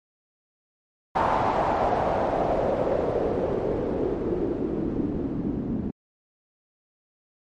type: noise with low-pass filter sweep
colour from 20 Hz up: white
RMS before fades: -25 dBFS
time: 1.15-5.91 s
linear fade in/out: 10 ms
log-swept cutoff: 920 to 240 Hz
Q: 2.8
effects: MP3 48 kbps